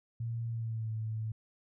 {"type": "tone with pitch glide", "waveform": "sine", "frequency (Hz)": [115.8, 110.12], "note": ["A#2", "A2"], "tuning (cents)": [-11, 2], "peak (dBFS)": -33, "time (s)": [0.2, 1.32], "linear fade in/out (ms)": 5, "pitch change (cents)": -87, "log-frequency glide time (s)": [0.48, 0.91], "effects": []}